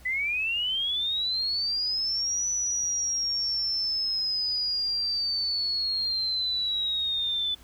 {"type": "linear two-way sweep", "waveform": "sine", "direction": "up then down", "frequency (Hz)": [1983, 5950, 3485], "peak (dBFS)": -25, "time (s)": [0.05, 7.55], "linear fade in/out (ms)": 10, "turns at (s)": 2.48, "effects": ["added 60 Hz sine -53 dBFS peak until 7.63 s", "pink hiss -55 dBFS RMS until 7.63 s"]}